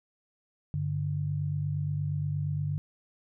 sine tone pair together, 98.31 / 146.83 Hz, G2 / D3, +5 / 0 cents, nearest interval perfect fifth, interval 695 cents, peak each -33 / -29 dBFS, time 0.74-2.78 s, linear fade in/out 0 ms, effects none

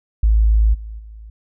sine tone with level steps, 54.1 Hz, A1, 29 cents flat, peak -10 / -28 / -34 dBFS, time 0.23-1.3 s, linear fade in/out 5 ms, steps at 0.73 / 0.98 s, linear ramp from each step 20 ms, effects none

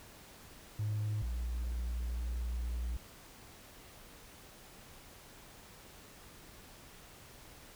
triangle tone pair in turn, 106 / 59.49 Hz, G#2 / A#1, +36 / +36 cents, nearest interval minor seventh, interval 1000 cents, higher first, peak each -29 / -31 dBFS, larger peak first, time 0.79-1.22 / 1.22-2.97 s, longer second, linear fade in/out 5 ms, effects tanh soft clip ceiling -28 dBFS + pink hiss -55 dBFS RMS until 7.75 s

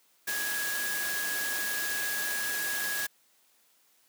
sine tone in noise, 1661.2 Hz, G#6, in tune, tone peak -32 dBFS, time 0.27-3.07 s, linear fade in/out 10 ms, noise white, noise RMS -34 dBFS, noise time 0.27-3.07 s, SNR -1 dB, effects white hiss -66 dBFS RMS until 4.08 s + high-pass 200 Hz 12 dB/octave

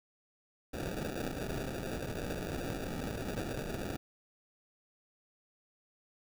violet noise with sample-and-hold, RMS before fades -38 dBFS, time 0.73-3.97 s, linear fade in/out 10 ms, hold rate 1050 Hz, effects none

